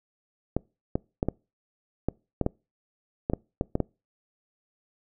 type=clicks; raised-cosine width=2 ms; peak=-11 dBFS; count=12; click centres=0.566 / 0.955 / 1.229 / 1.286 / 2.086 / 2.413 / 2.464 / 3.299 / 3.335 / 3.611 / 3.754 / 3.803 s; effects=noise-tail reverb RT60 0.3 s tail -26 dB re dry